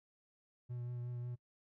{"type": "tone with vibrato", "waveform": "triangle", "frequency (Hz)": 121.8, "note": "B2", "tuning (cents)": -24, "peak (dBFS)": -38, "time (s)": [0.69, 1.36], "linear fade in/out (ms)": 20, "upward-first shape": "triangle", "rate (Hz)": 5.5, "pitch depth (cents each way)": 20, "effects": ["noise-tail reverb RT60 0.1 s tail -22 dB re dry"]}